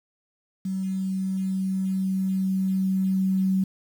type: tone with level ramp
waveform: sine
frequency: 190 Hz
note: F#3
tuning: 46 cents sharp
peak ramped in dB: -25 to -19 dBFS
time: 0.65-3.64 s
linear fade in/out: 5 ms
effects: 8-bit